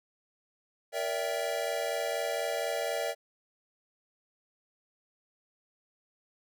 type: chord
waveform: square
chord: E half-diminished seventh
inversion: second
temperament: equal with one note detuned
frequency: 466.2 / 575.2 / 659.3 / 784 Hz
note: Bb4 / D5 / E5 / G5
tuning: 0 / -36 / 0 / 0 cents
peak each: -38 / -35 / -35 / -40 dBFS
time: 0.92-3.15 s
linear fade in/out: 50 ms
effects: none